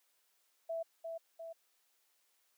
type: tone with echo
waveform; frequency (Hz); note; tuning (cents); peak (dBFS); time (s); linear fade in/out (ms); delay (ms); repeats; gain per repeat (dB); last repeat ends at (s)
sine; 660; E5; +2; -35; 0.69-0.83; 10; 350; 2; -4; 1.53
effects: white hiss -75 dBFS RMS until 2.57 s + high-pass 400 Hz 12 dB/octave